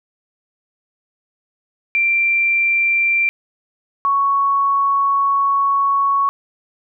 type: tone pair in turn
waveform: sine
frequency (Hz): 2360 / 1111.3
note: D7 / C#6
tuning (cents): +8 / +4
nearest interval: octave + minor second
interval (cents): 1304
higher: first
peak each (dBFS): -13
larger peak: neither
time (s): 1.95-3.29 / 4.05-6.29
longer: second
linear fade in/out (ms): 0
effects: none